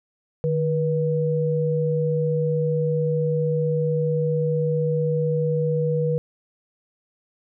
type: tone pair together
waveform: sine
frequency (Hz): 152.6 / 484.5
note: D#3 / B4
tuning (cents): -33 / -33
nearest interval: octave + minor sixth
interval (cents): 2000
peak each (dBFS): -22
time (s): 0.44-6.18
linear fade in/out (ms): 0
effects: none